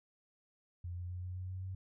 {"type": "tone with pitch steps", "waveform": "sine", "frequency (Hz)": [87.8, 88.82, 89.85, 90.9, 91.95, 93.02, 94.1], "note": ["F2", "F2", "F2", "F#2", "F#2", "F#2", "F#2"], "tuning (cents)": [10, 30, 50, -30, -10, 10, 30], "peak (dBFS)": -39, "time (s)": [0.84, 1.75], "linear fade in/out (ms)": 5, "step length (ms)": 130, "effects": []}